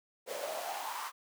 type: noise with high-pass filter sweep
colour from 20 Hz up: pink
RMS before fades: -39 dBFS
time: 0.26-1.12 s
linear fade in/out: 50 ms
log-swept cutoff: 490 to 1100 Hz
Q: 6.2
effects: none